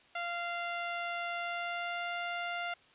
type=tone with pitch glide; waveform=15% pulse; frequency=693 to 697.4 Hz; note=F5 to F5; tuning=-14 to -3 cents; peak=-28 dBFS; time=0.15-2.74 s; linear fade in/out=5 ms; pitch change=+11 cents; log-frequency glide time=1.35-2.05 s; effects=white hiss -62 dBFS RMS until 2.94 s + resampled to 8000 Hz